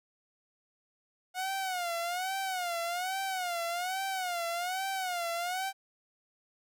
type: tone with vibrato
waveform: sawtooth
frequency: 725 Hz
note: F#5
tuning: 35 cents flat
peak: -28 dBFS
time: 1.34-5.73 s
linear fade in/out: 50 ms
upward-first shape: sine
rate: 1.2 Hz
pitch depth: 120 cents each way
effects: none